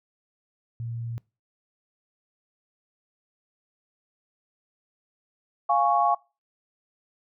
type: tone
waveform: sine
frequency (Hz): 116.54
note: A#2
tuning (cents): 0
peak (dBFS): -30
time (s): 0.8-1.18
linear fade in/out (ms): 0
type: chord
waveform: sine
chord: Db major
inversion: first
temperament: equal with one note detuned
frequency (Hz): 698.5 / 828.2 / 1108.7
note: F5 / Ab5 / Db6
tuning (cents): 0 / -5 / 0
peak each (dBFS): -23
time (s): 5.69-6.15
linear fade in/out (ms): 10
effects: noise-tail reverb RT60 0.3 s tail -24 dB re dry